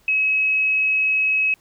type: tone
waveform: sine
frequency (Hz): 2562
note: E7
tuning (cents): -50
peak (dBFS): -16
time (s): 0.08-1.54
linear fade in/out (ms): 2
effects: pink hiss -58 dBFS RMS until 1.6 s